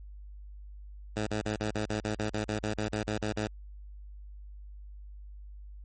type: tone bursts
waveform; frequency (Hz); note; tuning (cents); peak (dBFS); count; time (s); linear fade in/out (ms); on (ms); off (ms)
10% pulse; 106.9; A2; -49; -21; 16; 1.16-3.475; 10; 110; 37
effects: added 50 Hz sine -43 dBFS peak until 5.84 s + MP3 32 kbps